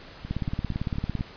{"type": "two click trains", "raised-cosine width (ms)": 5, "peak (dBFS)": [-23, -15], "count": [5, 17], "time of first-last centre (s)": [[0.25, 1.193], [0.31, 1.209]], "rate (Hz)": [4.24, 17.8], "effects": ["pink hiss -46 dBFS RMS until 1.36 s", "resampled to 11025 Hz"]}